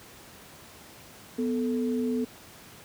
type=tone pair together; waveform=sine; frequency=246.9 / 440 Hz; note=B3 / A4; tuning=0 / 0 cents; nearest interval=minor seventh; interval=1000 cents; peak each=-26 / -31 dBFS; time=1.38-2.25 s; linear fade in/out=10 ms; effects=pink hiss -49 dBFS RMS until 2.84 s + high-pass 80 Hz 12 dB/octave